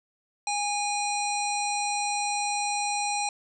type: harmonic tone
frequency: 820 Hz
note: G#5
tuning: 22 cents flat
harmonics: 1 / 3 / 5 / 7 / 9 / 10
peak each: -28 / -33 / -35 / -36 / -38 / -38 dBFS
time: 0.47-3.29 s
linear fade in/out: 2 ms
effects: none